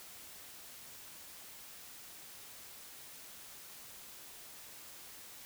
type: silence
effects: white hiss -52 dBFS RMS until 5.45 s